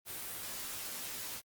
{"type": "noise with comb filter", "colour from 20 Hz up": "white", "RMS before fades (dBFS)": -42, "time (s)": [0.05, 1.42], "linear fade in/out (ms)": 50, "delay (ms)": 14, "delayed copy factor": -0.8, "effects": ["Opus 32 kbps"]}